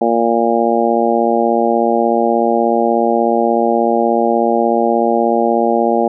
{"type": "harmonic tone", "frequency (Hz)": 116.54, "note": "A#2", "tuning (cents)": 0, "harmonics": [2, 3, 4, 5, 6, 7], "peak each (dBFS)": [-18, -18, -18, -18, -18, -18], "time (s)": [0.01, 6.08], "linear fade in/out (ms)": 5, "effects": []}